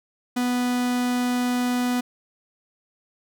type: tone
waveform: 45% pulse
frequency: 246.9 Hz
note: B3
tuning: in tune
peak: -21 dBFS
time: 0.36-2.01 s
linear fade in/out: 10 ms
effects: none